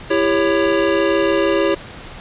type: chord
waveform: square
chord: C# diminished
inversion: first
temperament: just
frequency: 332.6 / 399.1 / 554.4 Hz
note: E4 / G4 / C#5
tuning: +16 / +31 / 0 cents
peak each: -19 dBFS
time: 0.1-1.75 s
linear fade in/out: 10 ms
effects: pink hiss -35 dBFS RMS until 2.2 s + resampled to 8000 Hz